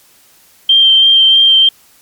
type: tone with vibrato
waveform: sine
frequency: 3155 Hz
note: G7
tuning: 10 cents sharp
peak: -4 dBFS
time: 0.69-1.69 s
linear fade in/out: 5 ms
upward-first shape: sine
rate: 3.1 Hz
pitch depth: 13 cents each way
effects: white hiss -47 dBFS RMS until 2.01 s + MP3 96 kbps